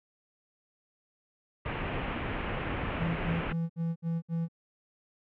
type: low-pass noise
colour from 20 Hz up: pink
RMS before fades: -34 dBFS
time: 1.65-3.53 s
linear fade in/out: 10 ms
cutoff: 2900 Hz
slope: 48 dB/octave
type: tone bursts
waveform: triangle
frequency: 166.2 Hz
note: E3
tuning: 15 cents sharp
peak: -26 dBFS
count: 6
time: 2.97-4.485 s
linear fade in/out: 50 ms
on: 200 ms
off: 63 ms
effects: none